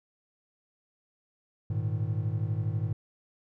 triangle chord, Ab suspended second, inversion none, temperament equal with one note detuned, 103.83 / 116.07 / 155.56 Hz, Ab2 / Bb2 / Eb3, 0 / -7 / 0 cents, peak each -28 / -30 / -33 dBFS, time 1.7-2.93 s, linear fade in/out 5 ms, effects none

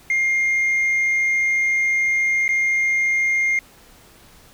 sine tone with dropouts, 2119 Hz, C7, 21 cents sharp, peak -14 dBFS, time 0.1-3.59 s, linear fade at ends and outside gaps 2 ms, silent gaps 2.48-2.49 s, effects tanh soft clip ceiling -15 dBFS + pink hiss -49 dBFS RMS until 4.53 s

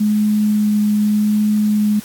sine tone with vibrato, 210.5 Hz, G#3, 24 cents sharp, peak -12 dBFS, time 0-2 s, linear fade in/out 10 ms, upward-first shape sine, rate 0.84 Hz, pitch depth 8 cents each way, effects white hiss -38 dBFS RMS until 2.04 s + AAC 64 kbps

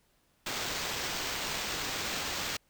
white noise with sample-and-hold, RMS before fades -35 dBFS, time 0.46-2.57 s, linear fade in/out 5 ms, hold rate 11025 Hz, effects pink hiss -70 dBFS RMS until 2.69 s

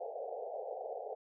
pink band-pass noise, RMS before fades -42 dBFS, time 0-1.15 s, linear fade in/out 10 ms, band 430 to 780 Hz, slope 96 dB/octave, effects none

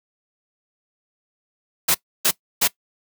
white noise bursts, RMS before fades -17 dBFS, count 3, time 1.88-2.678 s, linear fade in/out 10 ms, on 66 ms, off 300 ms, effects noise-tail reverb RT60 0.1 s tail -20 dB re dry + high-pass 80 Hz 12 dB/octave

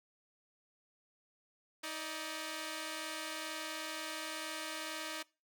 5% pulse tone pair together, 315.4 / 588.7 Hz, D#4 / D5, +24 / +4 cents, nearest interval major seventh, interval 1080 cents, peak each -30 / -33 dBFS, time 1.83-5.23 s, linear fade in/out 10 ms, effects noise-tail reverb RT60 0.3 s tail -23 dB re dry

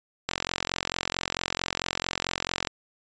click train, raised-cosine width 0.2 ms, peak -8 dBFS, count 107, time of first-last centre 0.29-2.672 s, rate 44.5 Hz, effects resampled to 16000 Hz

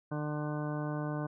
harmonic tone, 149.8 Hz, D3, 35 cents sharp, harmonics 1 / 2 / 3 / 4 / 5 / 6 / 7 / 8 / 10, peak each -35 / -38 / -45 / -42 / -47 / -49 / -46 / -50 / -48 dBFS, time 0.11-1.27 s, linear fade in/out 10 ms, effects none

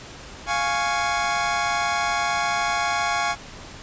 25% pulse chord, Db major, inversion first, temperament equal, 698.5 / 830.6 / 1108.7 Hz, F5 / Ab5 / Db6, 0 / 0 / 0 cents, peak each -22 dBFS, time 0.46-3.36 s, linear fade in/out 50 ms, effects pink hiss -40 dBFS RMS until 3.82 s + resampled to 16000 Hz

